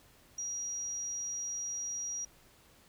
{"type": "tone", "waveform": "sine", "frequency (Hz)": 5740, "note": "F8", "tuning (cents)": 47, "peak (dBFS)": -35, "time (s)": [0.38, 2.25], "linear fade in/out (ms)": 5, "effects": ["pink hiss -62 dBFS RMS until 2.88 s"]}